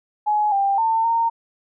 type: tone with pitch steps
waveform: sine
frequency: 842 / 792 / 899 / 920 Hz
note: G#5 / G5 / A5 / A#5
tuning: +24 / +18 / +37 / -23 cents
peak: -16 dBFS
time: 0.26-1.3 s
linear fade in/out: 20 ms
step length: 260 ms
effects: none